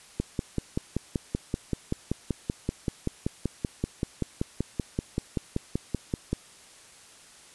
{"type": "click train", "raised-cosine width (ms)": 3, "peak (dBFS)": -13, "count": 33, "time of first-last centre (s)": [0.2, 6.33], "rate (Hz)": 5.22, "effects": ["white hiss -52 dBFS RMS until 7.54 s", "resampled to 24000 Hz"]}